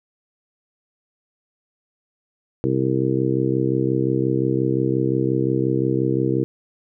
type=harmonic tone; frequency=65.7 Hz; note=C2; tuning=8 cents sharp; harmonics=2 / 3 / 4 / 5 / 6 / 7; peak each=-23 / -28 / -27 / -22 / -25 / -26 dBFS; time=2.64-6.44 s; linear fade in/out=0 ms; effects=none